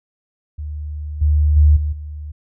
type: tone with level steps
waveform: sine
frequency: 75 Hz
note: D2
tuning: 37 cents sharp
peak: -24 / -11 / -7 / -17 / -27 dBFS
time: 0.58-2.32 s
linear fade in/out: 10 ms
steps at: 1.21 / 1.56 / 1.76 / 1.92 s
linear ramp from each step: 10 ms
effects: none